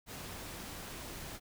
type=noise; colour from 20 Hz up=pink; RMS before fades=-45 dBFS; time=0.06-1.4 s; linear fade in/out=50 ms; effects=none